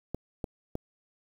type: clicks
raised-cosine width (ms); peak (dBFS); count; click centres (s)
2; -19; 3; 0.146 / 0.442 / 0.754
effects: 8-bit